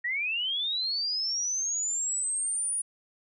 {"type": "linear sweep", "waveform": "sine", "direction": "up", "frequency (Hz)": [1864.7, 9740], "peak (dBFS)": -27, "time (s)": [0.04, 2.82], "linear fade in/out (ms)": 10, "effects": []}